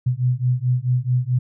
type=beating tone pair; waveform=sine; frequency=123.1 / 127.7 Hz; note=B2 / C3; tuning=-5 / -42 cents; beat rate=4.6 Hz; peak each=-20 dBFS; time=0.06-1.39 s; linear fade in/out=10 ms; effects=none